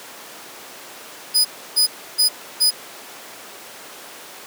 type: tone bursts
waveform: sawtooth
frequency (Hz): 4978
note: D#8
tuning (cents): 0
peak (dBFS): -10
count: 4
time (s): 1.34-2.71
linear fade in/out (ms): 20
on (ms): 110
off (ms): 310
effects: pink hiss -37 dBFS RMS until 4.46 s + high-pass 400 Hz 12 dB/octave